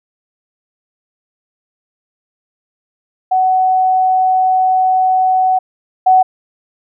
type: tone pair in turn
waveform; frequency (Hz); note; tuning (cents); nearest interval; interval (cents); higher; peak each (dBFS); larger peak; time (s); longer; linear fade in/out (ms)
sine; 748 / 748; F#5 / F#5; +19 / +19; unison; 0; neither; -9 / -5; second; 3.31-5.59 / 6.06-6.23; first; 10
effects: none